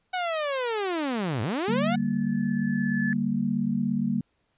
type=linear two-way sweep; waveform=sawtooth; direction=down then up; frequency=749 to 99.4 to 749 Hz; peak=-22 dBFS; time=0.13-1.96 s; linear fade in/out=10 ms; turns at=1.42 s
type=tone with exponential growth; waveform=sine; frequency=1729 Hz; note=A6; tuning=31 cents flat; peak=-27 dBFS; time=1.15-3.13 s; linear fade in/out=1 ms; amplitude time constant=430 ms
type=chord; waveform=sine; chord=G minor; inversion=second; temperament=equal; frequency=146.83 / 196 / 233.1 Hz; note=D3 / G3 / Bb3; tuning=0 / 0 / 0 cents; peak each=-32 / -27 / -26 dBFS; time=1.68-4.21 s; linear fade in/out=5 ms
effects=pink hiss -72 dBFS RMS until 4.57 s + resampled to 8000 Hz